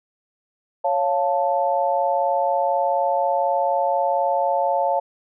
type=chord; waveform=sine; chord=Db augmented; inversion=none; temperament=equal; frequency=554.4 / 698.5 / 880 Hz; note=Db5 / F5 / A5; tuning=0 / 0 / 0 cents; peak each=-22 dBFS; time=0.84-5 s; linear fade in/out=10 ms; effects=none